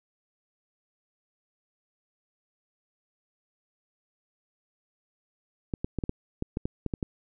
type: clicks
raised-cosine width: 3 ms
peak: -16 dBFS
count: 11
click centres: 5.738 / 5.845 / 5.987 / 6.038 / 6.094 / 6.424 / 6.571 / 6.655 / 6.863 / 6.938 / 7.028 s
effects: none